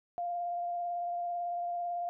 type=tone with vibrato; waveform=sine; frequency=698.5 Hz; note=F5; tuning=in tune; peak=-32 dBFS; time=0.18-2.09 s; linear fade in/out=0 ms; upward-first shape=triangle; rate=18 Hz; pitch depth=20 cents each way; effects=none